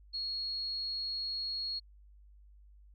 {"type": "tone", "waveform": "sine", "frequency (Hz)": 4312, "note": "C#8", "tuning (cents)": -49, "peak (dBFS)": -34, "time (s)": [0.13, 1.8], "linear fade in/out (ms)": 20, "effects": ["added 50 Hz sine -55 dBFS peak until 2.94 s"]}